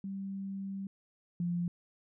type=tone pair in turn; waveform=sine; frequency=195.1 / 173.99 Hz; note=G3 / F3; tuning=-8 / -6 cents; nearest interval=major second; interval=198 cents; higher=first; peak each=-36 / -30 dBFS; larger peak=second; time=0.04-0.87 / 1.4-1.68 s; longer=first; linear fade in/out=2 ms; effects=none